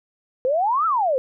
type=exponential two-way sweep; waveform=sine; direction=up then down; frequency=493.9 to 1361 to 493.9 Hz; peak=-17 dBFS; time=0.45-1.18 s; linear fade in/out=0 ms; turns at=0.86 s; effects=none